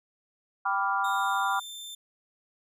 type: chord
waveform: sine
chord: G dominant seventh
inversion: none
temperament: equal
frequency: 784 / 987.8 / 1174.7 / 1396.9 Hz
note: G5 / B5 / D6 / F6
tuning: 0 / 0 / 0 / 0 cents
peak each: -30 dBFS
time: 0.65-1.6 s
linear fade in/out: 10 ms
type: tone with pitch glide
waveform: sawtooth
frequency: 3671 to 3566 Hz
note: A#7 to A7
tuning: -27 to +22 cents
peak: -36 dBFS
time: 1.04-1.95 s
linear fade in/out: 5 ms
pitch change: -51 cents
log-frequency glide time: 1.17-1.63 s
effects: none